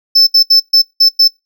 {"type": "tone bursts at uneven times", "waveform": "triangle", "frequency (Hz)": 5274, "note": "E8", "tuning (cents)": 0, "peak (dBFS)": -3, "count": 6, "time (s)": [[0.15, 0.27], [0.34, 0.43], [0.5, 0.6], [0.73, 0.82], [1, 1.09], [1.19, 1.28]], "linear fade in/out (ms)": 10, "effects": ["noise-tail reverb RT60 0.2 s tail -22 dB re dry"]}